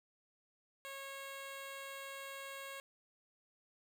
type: tone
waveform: 10% pulse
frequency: 547 Hz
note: C#5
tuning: 23 cents flat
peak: -37 dBFS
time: 0.85-2.8 s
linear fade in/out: 0 ms
effects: none